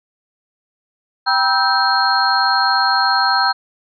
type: tone cluster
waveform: sine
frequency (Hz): 784 / 967 / 1306 / 1561 / 4240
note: G5 / B5 / E6 / G6 / C8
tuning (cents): 0 / -37 / -17 / -8 / +22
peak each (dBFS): -19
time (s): 1.26-3.53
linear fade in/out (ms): 20
effects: none